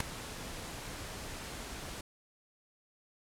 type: noise with ADSR envelope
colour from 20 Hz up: pink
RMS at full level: -25 dBFS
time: 0-2.01 s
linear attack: 4 ms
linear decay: 4 ms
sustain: -18 dB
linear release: 4 ms
effects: low-pass 11000 Hz 12 dB/octave